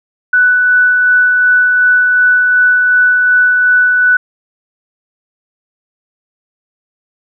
sine tone with tremolo, 1488 Hz, F#6, 9 cents sharp, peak -5 dBFS, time 0.33-4.17 s, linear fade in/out 5 ms, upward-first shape sine, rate 2.7 Hz, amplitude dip 25%, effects none

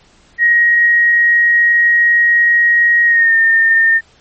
sine tone with pitch glide, 1887 to 1816.4 Hz, A#6 to A#6, +21 to -45 cents, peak -7 dBFS, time 0.38-4.01 s, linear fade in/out 50 ms, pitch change -66 cents, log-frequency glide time 3.05-3.35 s, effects pink hiss -49 dBFS RMS until 4.2 s + MP3 32 kbps

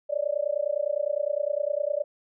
sine tone with amplitude modulation, 585 Hz, D5, 7 cents flat, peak -20 dBFS, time 0.09-2.04 s, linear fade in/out 20 ms, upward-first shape sine, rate 29.8 Hz, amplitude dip 100%, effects none

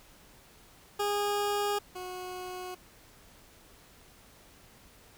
20% pulse tone pair in turn, 410 / 365.3 Hz, G#4 / F#4, -22 / -22 cents, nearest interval major second, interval 200 cents, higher first, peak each -23 / -33 dBFS, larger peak first, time 0.99-1.79 / 1.95-2.75 s, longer neither, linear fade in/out 10 ms, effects pink hiss -57 dBFS RMS until 5.17 s

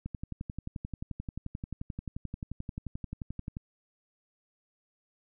click train, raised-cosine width 5 ms, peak -24 dBFS, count 41, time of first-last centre 0.06-3.569 s, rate 11.4 Hz, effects none

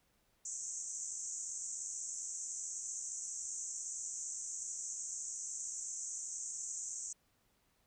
pink band-pass noise, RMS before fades -43 dBFS, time 0.45-7.13 s, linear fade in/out 5 ms, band 6100 to 8000 Hz, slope 96 dB/octave, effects pink hiss -75 dBFS RMS until 7.86 s

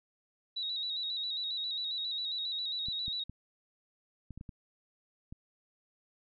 sine tone with vibrato, 3853 Hz, B7, 44 cents flat, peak -33 dBFS, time 0.56-3.24 s, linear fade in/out 10 ms, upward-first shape square, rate 7.4 Hz, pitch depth 41 cents each way
clicks, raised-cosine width 5 ms, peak -32 dBFS, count 8, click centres 2.885 / 3.081 / 3.296 / 4.307 / 4.376 / 4.411 / 4.492 / 5.325 s
effects none

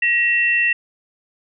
sine tone pair together, 1903.1 / 2700 Hz, A#6 / E7, +35 / +41 cents, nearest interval tritone, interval 606 cents, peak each -17 dBFS, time 0.02-0.73 s, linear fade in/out 5 ms, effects none

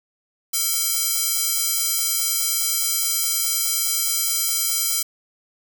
square tone with high-pass filter, 452.4 Hz, A4, 48 cents sharp, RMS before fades -22 dBFS, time 0.53-5.03 s, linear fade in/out 10 ms, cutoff 7100 Hz, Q 0.71, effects 8-bit

